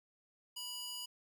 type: tone with high-pass filter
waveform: square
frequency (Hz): 979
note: B5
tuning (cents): -15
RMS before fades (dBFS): -44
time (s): 0.56-1.06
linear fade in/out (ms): 10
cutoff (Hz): 3500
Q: 1.3
effects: none